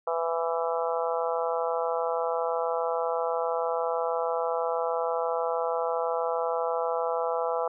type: harmonic tone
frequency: 166.2 Hz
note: E3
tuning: 15 cents sharp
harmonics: 3 / 4 / 5 / 6 / 7 / 8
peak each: -29 / -31 / -33 / -35 / -36 / -37 dBFS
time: 0.07-7.68 s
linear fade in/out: 5 ms
effects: none